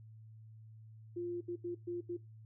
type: tone bursts at uneven times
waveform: sine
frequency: 349.2 Hz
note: F4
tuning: in tune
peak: -36 dBFS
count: 5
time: 1.16-1.41 / 1.48-1.56 / 1.64-1.75 / 1.87-2.01 / 2.09-2.17 s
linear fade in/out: 10 ms
effects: noise-tail reverb RT60 0.2 s tail -17 dB re dry + added 110 Hz sine -52 dBFS peak until 2.45 s